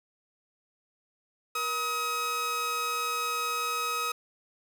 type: tone pair together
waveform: sawtooth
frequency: 476.5 / 1269 Hz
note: A#4 / D#6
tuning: +38 / +34 cents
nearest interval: octave + perfect fourth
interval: 1696 cents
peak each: -35 / -25 dBFS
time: 1.55-4.12 s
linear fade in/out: 5 ms
effects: none

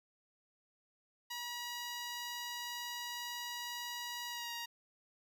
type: tone with pitch glide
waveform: 10% pulse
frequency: 962 to 942.2 Hz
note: B5 to A#5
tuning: -46 to +18 cents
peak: -32 dBFS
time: 1.3-4.66 s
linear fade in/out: 10 ms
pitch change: -36 cents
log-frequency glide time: 4.28-4.52 s
effects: none

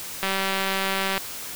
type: click train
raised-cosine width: 0.3 ms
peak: -9 dBFS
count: 184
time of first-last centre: 0.23-1.178 s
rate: 193 Hz
effects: white hiss -35 dBFS RMS until 1.55 s

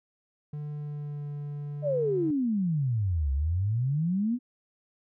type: tone with pitch glide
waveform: triangle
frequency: 148.3 to 145.5 Hz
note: D3 to D3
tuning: +17 to -16 cents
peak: -31 dBFS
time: 0.53-2.31 s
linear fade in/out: 5 ms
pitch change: -33 cents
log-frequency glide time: 0.71-1.27 s
type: exponential two-way sweep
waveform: sine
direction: down then up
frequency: 622.3 to 66.1 to 255 Hz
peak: -24 dBFS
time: 1.82-4.39 s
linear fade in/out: 50 ms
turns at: 3.32 s
effects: none

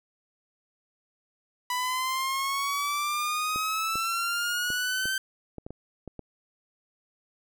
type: exponential sweep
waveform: sawtooth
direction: up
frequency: 987.8 to 1557 Hz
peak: -23 dBFS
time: 1.7-5.18 s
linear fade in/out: 2 ms
type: clicks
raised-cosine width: 2 ms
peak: -25 dBFS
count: 9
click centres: 3.56 / 3.956 / 4.703 / 5.056 / 5.583 / 5.665 / 5.706 / 6.077 / 6.193 s
effects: none

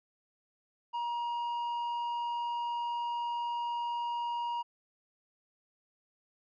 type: tone with tanh clipping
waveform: sine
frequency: 949 Hz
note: A#5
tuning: 31 cents sharp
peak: -33 dBFS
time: 0.93-4.63 s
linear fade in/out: 20 ms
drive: 6 dB
effects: none

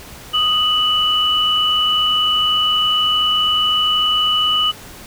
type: tone pair together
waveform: sine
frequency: 1244.5 / 2964 Hz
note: D#6 / F#7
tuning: 0 / +2 cents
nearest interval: octave + minor third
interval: 1502 cents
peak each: -20 / -14 dBFS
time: 0.33-4.72 s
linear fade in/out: 20 ms
effects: pink hiss -37 dBFS RMS until 5.06 s

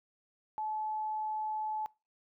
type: tone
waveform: sine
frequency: 862 Hz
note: A5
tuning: 36 cents flat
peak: -33 dBFS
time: 0.58-1.86 s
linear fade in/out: 0 ms
effects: noise-tail reverb RT60 0.3 s tail -24 dB re dry

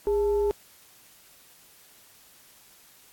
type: tone with frequency modulation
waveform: sine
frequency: 410 Hz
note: G#4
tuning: 22 cents flat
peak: -21 dBFS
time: 0.07-0.51 s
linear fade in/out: 0 ms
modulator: 465 Hz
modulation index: 0.36
effects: white hiss -55 dBFS RMS until 3.12 s + AAC 64 kbps

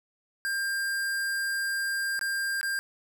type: tone with dropouts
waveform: square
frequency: 1597 Hz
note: G6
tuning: 32 cents sharp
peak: -28 dBFS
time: 0.45-2.79 s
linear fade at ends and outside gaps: 0 ms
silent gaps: 2.192-2.212 / 2.612-2.63 s
effects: none

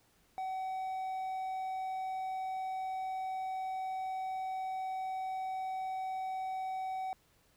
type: tone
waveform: triangle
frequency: 756 Hz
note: F#5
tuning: 37 cents sharp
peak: -33 dBFS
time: 0.38-7.13 s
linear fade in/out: 0 ms
effects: pink hiss -69 dBFS RMS until 7.56 s

